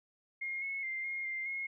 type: tone with pitch steps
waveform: sine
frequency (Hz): 2136 / 2187 / 2095 / 2138 / 2098 / 2158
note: C7 / C#7 / C7 / C7 / C7 / C#7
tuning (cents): +35 / -24 / +2 / +37 / +4 / -47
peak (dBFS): -35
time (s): 0.41-1.67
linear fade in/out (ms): 10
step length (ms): 210
effects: none